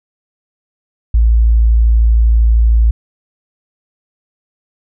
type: tone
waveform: sine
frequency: 56.4 Hz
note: A1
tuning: 44 cents sharp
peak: -6 dBFS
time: 1.14-2.91 s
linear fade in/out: 5 ms
effects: none